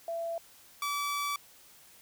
sine / sawtooth tone pair in turn, 670 / 1151.7 Hz, E5 / D6, +28 / -34 cents, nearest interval major sixth, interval 938 cents, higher second, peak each -32 / -27 dBFS, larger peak second, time 0.08-0.38 / 0.82-1.36 s, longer second, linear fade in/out 2 ms, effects white hiss -57 dBFS RMS until 2.01 s

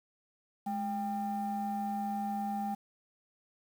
sine tone pair together, 210.1 / 794 Hz, G#3 / G5, +20 / +22 cents, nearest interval octave + major seventh, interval 2302 cents, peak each -34 / -33 dBFS, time 0.66-2.75 s, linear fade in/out 10 ms, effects tanh soft clip ceiling -27 dBFS + 9-bit

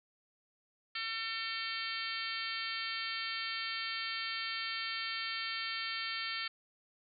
harmonic tone, 450 Hz, A4, 39 cents sharp, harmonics 3 / 4 / 5 / 6 / 7 / 8 / 9 / 10, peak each -43 / -43 / -41 / -45 / -43 / -48 / -47 / -43 dBFS, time 0.95-6.48 s, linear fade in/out 5 ms, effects MP3 96 kbps

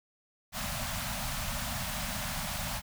pink band-stop noise, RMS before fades -35 dBFS, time 0.52-2.82 s, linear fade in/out 50 ms, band 250 to 570 Hz, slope 96 dB/octave, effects none

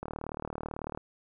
click train, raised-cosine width 1 ms, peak -22 dBFS, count 37, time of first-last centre 0.03-0.975 s, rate 38.1 Hz, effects none

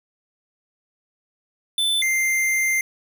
square tone pair in turn, 3520 / 2093 Hz, A7 / C7, 0 / 0 cents, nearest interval major sixth, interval 900 cents, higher first, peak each -19 dBFS, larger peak neither, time 1.78-2.02 / 2.02-2.81 s, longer second, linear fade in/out 2 ms, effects none

